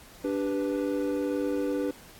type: chord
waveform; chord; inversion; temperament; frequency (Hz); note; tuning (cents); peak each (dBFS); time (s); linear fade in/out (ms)
triangle; G major; second; equal with one note detuned; 291.8 / 392 / 493.9; D4 / G4 / B4; -11 / 0 / 0; -27 / -31 / -29; 0.24-1.91; 5
effects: pink hiss -51 dBFS RMS until 2.19 s + AAC 64 kbps